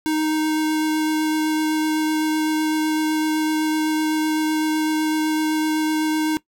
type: tone with vibrato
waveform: square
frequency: 311.1 Hz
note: D#4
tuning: in tune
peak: -19 dBFS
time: 0.06-6.37 s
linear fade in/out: 0 ms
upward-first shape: sine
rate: 7.9 Hz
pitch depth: 8 cents each way
effects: noise-tail reverb RT60 0.1 s tail -19 dB re dry